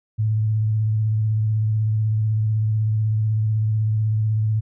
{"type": "tone with vibrato", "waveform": "sine", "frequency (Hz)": 108.6, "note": "A2", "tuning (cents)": -22, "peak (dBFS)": -17, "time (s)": [0.18, 4.61], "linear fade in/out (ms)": 20, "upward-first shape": "sine", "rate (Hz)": 16, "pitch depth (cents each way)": 28, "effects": []}